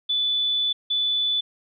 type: tone bursts at uneven times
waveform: sine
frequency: 3480 Hz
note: A7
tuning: 20 cents flat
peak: -20 dBFS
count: 2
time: 0.09-0.73 / 0.9-1.41 s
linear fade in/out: 10 ms
effects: none